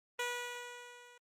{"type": "tone with level ramp", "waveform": "10% pulse", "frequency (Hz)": 486.5, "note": "B4", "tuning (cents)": -26, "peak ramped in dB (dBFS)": [-25, -49], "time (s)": [0.19, 1.18], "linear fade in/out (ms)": 5, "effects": ["low-pass 11000 Hz 12 dB/octave", "Opus 32 kbps"]}